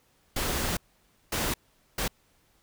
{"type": "noise bursts at uneven times", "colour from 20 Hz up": "pink", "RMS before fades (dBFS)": -29, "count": 3, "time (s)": [[0.36, 0.77], [1.32, 1.54], [1.98, 2.08]], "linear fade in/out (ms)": 5, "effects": ["pink hiss -66 dBFS RMS until 2.62 s"]}